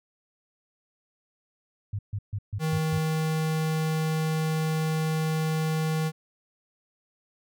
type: tone bursts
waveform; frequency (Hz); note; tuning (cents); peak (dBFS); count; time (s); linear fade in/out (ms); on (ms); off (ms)
sine; 102.1; G#2; -29; -27; 6; 1.93-2.984; 5; 59; 140
type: tone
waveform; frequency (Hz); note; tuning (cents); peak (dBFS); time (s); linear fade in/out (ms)
square; 157.9; D#3; +26; -25; 2.59-6.12; 50
effects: none

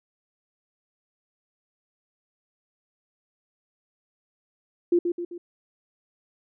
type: tone with echo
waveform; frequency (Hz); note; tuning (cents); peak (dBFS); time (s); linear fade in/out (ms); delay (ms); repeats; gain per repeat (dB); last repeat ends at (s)
sine; 347.5; F4; -9; -16; 4.92-4.99; 5; 130; 3; -6; 5.38
effects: none

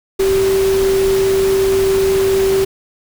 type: tone in noise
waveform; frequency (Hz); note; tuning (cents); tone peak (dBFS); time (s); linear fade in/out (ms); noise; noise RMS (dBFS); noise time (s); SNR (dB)
sine; 386.5; G4; -24; -11; 0.19-2.65; 10; pink; -24; 0.19-2.65; +10
effects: none

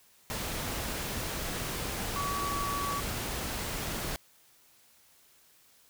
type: tone in noise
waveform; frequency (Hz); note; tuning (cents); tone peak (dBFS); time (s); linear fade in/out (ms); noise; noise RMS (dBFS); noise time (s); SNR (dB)
sine; 1136; C#6; +42; -32; 2.16-3; 0; pink; -35; 0.3-4.16; 0
effects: white hiss -62 dBFS RMS until 5.89 s

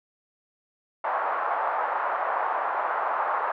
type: band-pass noise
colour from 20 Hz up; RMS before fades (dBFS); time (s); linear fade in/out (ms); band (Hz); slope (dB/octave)
pink; -27; 1.04-3.52; 5; 710 to 1300; 24
effects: none

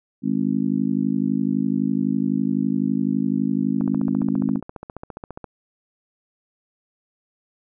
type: harmonic tone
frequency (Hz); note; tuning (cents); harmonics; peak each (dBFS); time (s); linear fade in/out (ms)
51.91; G#1; 0; 3 / 4 / 5 / 6; -29 / -22 / -22 / -30; 0.22-4.61; 50
type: click train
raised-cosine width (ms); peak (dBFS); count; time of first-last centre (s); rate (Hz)
1; -20; 25; 3.81-5.443; 14.7
effects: none

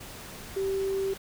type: tone in noise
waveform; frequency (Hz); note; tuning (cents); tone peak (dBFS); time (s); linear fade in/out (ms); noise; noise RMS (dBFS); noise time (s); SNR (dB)
sine; 387.9; G4; -18; -26; 0.56-1.14; 10; pink; -43; 0-1.18; +14
effects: none

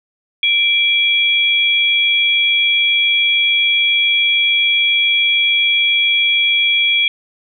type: tone pair together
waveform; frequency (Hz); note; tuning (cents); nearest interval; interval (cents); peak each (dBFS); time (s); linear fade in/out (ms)
sine; 2349 / 3322; D7 / G#7; 0 / 0; tritone; 600; -14; 0.43-7.08; 2
effects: none

